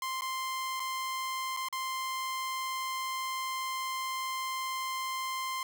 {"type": "tone with dropouts", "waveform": "sawtooth", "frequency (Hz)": 1046.5, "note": "C6", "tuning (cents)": 0, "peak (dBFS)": -29, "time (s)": [0.02, 5.63], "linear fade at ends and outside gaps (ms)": 2, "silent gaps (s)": [[0.21, 0.219], [0.797, 0.801], [1.566, 1.571], [1.686, 1.726]], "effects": []}